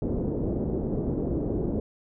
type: low-pass noise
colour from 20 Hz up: white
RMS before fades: -28 dBFS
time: 0.02-1.8 s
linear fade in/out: 2 ms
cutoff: 430 Hz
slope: 24 dB/octave
effects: none